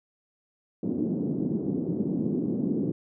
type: band-pass noise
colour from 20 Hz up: pink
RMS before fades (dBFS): -28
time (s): 0.83-2.92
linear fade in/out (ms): 5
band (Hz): 180 to 340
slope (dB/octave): 24
effects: none